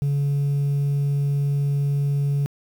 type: tone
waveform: sine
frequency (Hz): 141.9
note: C#3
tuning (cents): +41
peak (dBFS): -16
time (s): 0.02-2.46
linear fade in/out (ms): 0
effects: tanh soft clip ceiling -18 dBFS + 8-bit